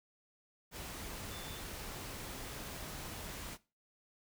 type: tone in noise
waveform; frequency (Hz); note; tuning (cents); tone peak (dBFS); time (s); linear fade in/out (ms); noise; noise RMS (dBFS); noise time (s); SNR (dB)
sine; 3520; A7; 0; -51; 1.29-1.63; 50; pink; -45; 0.71-3.58; -9
effects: noise-tail reverb RT60 0.3 s tail -19 dB re dry